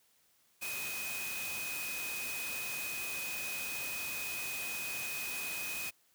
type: tone in noise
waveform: sine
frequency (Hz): 2506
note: D#7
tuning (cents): +12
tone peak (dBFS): -39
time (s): 0.61-5.91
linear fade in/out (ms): 20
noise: white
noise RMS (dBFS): -41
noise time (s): 0.61-5.91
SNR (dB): -1
effects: white hiss -70 dBFS RMS until 6.14 s + high-pass 60 Hz 12 dB/octave